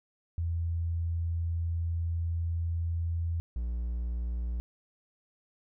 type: tone pair in turn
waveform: sine / triangle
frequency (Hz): 84 / 59.4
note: E2 / A#1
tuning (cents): +33 / +33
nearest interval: tritone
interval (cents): 600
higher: first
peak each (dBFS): -28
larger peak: neither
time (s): 0.38-3.4 / 3.56-4.6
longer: first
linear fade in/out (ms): 0
effects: none